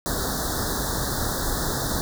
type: band-stop noise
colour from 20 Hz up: pink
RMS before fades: -26 dBFS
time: 0.06-2.01 s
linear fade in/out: 0 ms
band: 1800 to 3600 Hz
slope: 96 dB/octave
effects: none